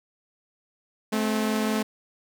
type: tone pair together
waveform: sawtooth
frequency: 216.3 / 261.6 Hz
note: A3 / C4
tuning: -29 / 0 cents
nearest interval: minor third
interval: 329 cents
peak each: -20 / -26 dBFS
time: 1.12-1.83 s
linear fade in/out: 10 ms
effects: none

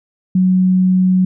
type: tone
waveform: sine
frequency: 185 Hz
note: F#3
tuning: in tune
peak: -9 dBFS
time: 0.35-1.25 s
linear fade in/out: 5 ms
effects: none

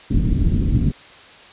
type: low-pass noise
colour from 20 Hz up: pink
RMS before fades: -17 dBFS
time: 0.1-0.92 s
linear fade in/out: 10 ms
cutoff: 260 Hz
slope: 24 dB/octave
effects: white hiss -43 dBFS RMS until 1.52 s + resampled to 8000 Hz

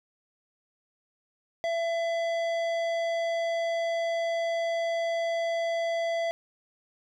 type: tone with tanh clipping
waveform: sine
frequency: 670 Hz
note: E5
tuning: 28 cents sharp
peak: -28 dBFS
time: 1.64-6.31 s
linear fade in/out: 0 ms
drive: 14 dB
effects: none

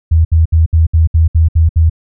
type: tone bursts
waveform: sine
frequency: 80.9 Hz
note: E2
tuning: 32 cents flat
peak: -5 dBFS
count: 9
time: 0.11-1.898 s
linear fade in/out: 10 ms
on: 140 ms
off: 66 ms
effects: none

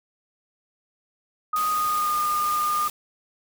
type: tone with pitch glide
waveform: sine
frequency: 1244.5 to 1215.4 Hz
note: D#6 to D#6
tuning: 0 to -41 cents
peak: -21 dBFS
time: 1.53-2.88 s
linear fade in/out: 5 ms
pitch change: -41 cents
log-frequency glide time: 1.69-2.19 s
type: noise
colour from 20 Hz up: white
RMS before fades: -34 dBFS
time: 1.56-2.9 s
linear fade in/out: 2 ms
effects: none

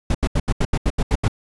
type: noise bursts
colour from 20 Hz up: brown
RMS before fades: -17 dBFS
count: 10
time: 0.1-1.281 s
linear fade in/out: 5 ms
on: 47 ms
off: 79 ms
effects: resampled to 24000 Hz

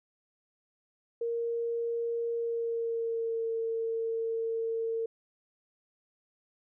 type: tone with pitch glide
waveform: sine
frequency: 466.2 to 454 Hz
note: A#4 to A#4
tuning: 0 to -46 cents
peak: -29 dBFS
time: 1.21-5.06 s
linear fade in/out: 5 ms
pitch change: -46 cents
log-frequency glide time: 2.34-3.51 s
effects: none

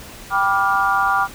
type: chord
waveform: sine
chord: G dominant seventh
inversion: none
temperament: just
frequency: 784 / 980 / 1176 / 1411.2 Hz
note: G5 / B5 / D6 / F6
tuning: 0 / -14 / +2 / +18 cents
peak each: -20 / -23 / -19 / -20 dBFS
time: 0.3-1.28 s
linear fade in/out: 50 ms
effects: pink hiss -38 dBFS RMS until 1.34 s

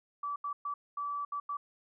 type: tone bursts at uneven times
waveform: sine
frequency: 1154 Hz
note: D6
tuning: 31 cents flat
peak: -33 dBFS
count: 6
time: 0.23-0.36 / 0.44-0.53 / 0.65-0.74 / 0.97-1.25 / 1.32-1.4 / 1.49-1.57 s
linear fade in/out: 5 ms
effects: none

